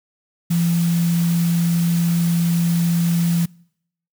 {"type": "tone in noise", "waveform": "sine", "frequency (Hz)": 170, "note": "F3", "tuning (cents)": -46, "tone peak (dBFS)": -15, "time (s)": [0.5, 3.46], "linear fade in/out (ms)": 10, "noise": "white", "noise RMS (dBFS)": -32, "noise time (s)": [0.5, 3.46], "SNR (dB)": 14, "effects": ["noise-tail reverb RT60 0.7 s tail -25 dB re dry"]}